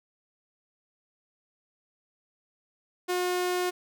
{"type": "tone", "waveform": "sawtooth", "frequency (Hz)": 360, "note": "F#4", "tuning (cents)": -47, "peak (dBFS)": -22, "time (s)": [3.08, 3.71], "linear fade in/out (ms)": 20, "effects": []}